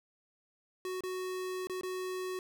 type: tone with dropouts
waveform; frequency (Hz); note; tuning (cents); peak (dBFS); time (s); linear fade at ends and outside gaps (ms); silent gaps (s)
square; 370; F#4; 0; -36; 0.85-2.39; 1; 1.007-1.036 / 1.671-1.697 / 1.811-1.833
effects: none